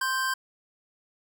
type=tone pair together; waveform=square; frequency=1046.5 / 1568 Hz; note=C6 / G6; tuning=0 / 0 cents; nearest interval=perfect fifth; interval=700 cents; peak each=-30 / -28 dBFS; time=0.01-0.34 s; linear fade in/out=5 ms; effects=none